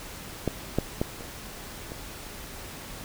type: clicks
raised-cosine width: 2 ms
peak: -11 / -9 / -11 / -26 / -23 dBFS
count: 5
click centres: 0.477 / 0.786 / 1.015 / 1.208 / 1.919 s
effects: pink hiss -41 dBFS RMS until 3.04 s